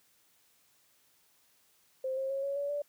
sine tone with pitch steps, 523.3 / 534.3 / 545.5 / 557 / 568.7 / 580.6 Hz, C5 / C5 / C#5 / C#5 / C#5 / D5, 0 / +36 / -28 / +8 / +44 / -20 cents, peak -31 dBFS, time 2.04-2.82 s, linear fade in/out 5 ms, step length 130 ms, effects white hiss -68 dBFS RMS until 2.88 s + high-pass 60 Hz 12 dB/octave

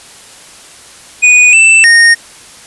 square tone with pitch steps, 2471 / 2658 / 1850 Hz, D#7 / E7 / A#6, -13 / +14 / -14 cents, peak -3 dBFS, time 1.22-2.15 s, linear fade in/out 20 ms, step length 310 ms, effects white hiss -35 dBFS RMS until 2.66 s + resampled to 24000 Hz

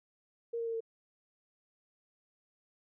sine tone with pitch steps, 466.2 / 461.6 / 457.1 / 452.7 Hz, A#4 / A#4 / A#4 / A4, 0 / -17 / -34 / +49 cents, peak -33 dBFS, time 0.53-0.806 s, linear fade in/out 10 ms, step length 69 ms, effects none

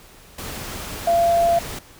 sine tone in noise, 683 Hz, F5, 39 cents flat, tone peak -14 dBFS, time 1.07-1.59 s, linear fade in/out 5 ms, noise pink, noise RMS -32 dBFS, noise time 0.38-1.79 s, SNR +15 dB, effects pink hiss -47 dBFS RMS until 1.99 s

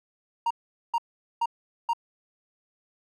triangle tone bursts, 932.3 Hz, A#5, in tune, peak -20 dBFS, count 4, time 0.46-1.934 s, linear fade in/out 5 ms, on 46 ms, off 430 ms, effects none

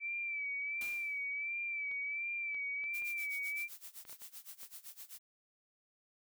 sine tone with vibrato, 2316 Hz, D7, 25 cents flat, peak -36 dBFS, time 0-3.69 s, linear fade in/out 50 ms, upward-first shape sine, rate 1.4 Hz, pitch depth 52 cents each way
white noise with exponential decay, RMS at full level -46 dBFS, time 0.81-1.32 s, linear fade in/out 2 ms, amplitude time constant 110 ms
clicks, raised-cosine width 0.3 ms, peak -40 dBFS, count 9, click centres 1.914 / 2.546 / 2.84 / 3.022 / 4.052 / 4.096 / 4.128 / 4.22 / 4.632 s
blue noise with tremolo, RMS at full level -48 dBFS, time 2.93-5.19 s, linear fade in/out 20 ms, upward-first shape sine, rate 7.8 Hz, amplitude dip 90%
effects none

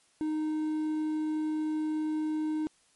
triangle tone with quantisation, 309.4 Hz, D#4, 10 cents flat, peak -26 dBFS, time 0.21-2.67 s, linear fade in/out 0 ms, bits 9, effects white hiss -66 dBFS RMS until 2.95 s + MP3 48 kbps

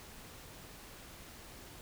silence, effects pink hiss -52 dBFS RMS until 1.81 s

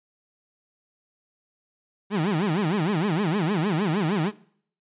30% pulse tone with vibrato, 180.4 Hz, F#3, 44 cents flat, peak -19 dBFS, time 2.1-4.32 s, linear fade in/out 50 ms, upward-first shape sine, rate 6.5 Hz, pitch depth 300 cents each way, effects noise-tail reverb RT60 0.6 s tail -21 dB re dry + resampled to 8000 Hz

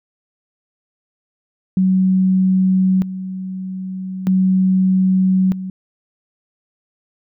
sine tone with tremolo, 187.5 Hz, F#3, 23 cents sharp, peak -11 dBFS, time 1.77-5.7 s, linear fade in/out 2 ms, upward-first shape square, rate 0.4 Hz, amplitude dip 75%, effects none

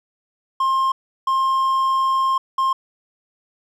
triangle tone bursts at uneven times, 1062 Hz, C6, 25 cents sharp, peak -14 dBFS, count 3, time 0.6-0.92 / 1.27-2.38 / 2.58-2.73 s, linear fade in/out 5 ms, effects none

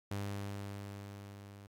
sawtooth tone with level ramp, 100.4 Hz, G2, 42 cents sharp, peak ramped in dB -32 to -47 dBFS, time 0.11-1.67 s, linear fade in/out 5 ms, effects AAC 64 kbps

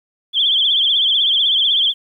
sine tone with vibrato, 3300 Hz, G#7, 12 cents flat, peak -12 dBFS, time 0.33-1.94 s, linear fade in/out 50 ms, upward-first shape triangle, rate 16 Hz, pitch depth 130 cents each way, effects 9-bit

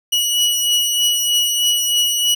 sawtooth beating tone pair, 2923 / 2926.2 Hz, F#7 / F#7, -22 / -20 cents, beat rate 3.2 Hz, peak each -20 / -12 dBFS, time 0.12-2.35 s, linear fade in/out 10 ms, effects none

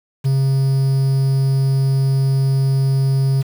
triangle tone with quantisation, 135 Hz, C#3, 45 cents flat, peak -11 dBFS, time 0.24-3.43 s, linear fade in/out 20 ms, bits 6, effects none

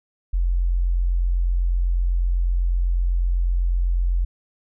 sine tone, 44 Hz, F1, 14 cents sharp, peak -17 dBFS, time 0.33-4.25 s, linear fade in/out 10 ms, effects none

